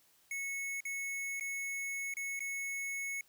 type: tone with dropouts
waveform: square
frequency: 2200 Hz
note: C#7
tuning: 14 cents flat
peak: -37 dBFS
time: 0.31-3.21 s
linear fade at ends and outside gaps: 2 ms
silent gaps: 0.805-0.852 / 1.398-1.408 / 2.139-2.168 / 2.393-2.404 s
effects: white hiss -68 dBFS RMS until 3.28 s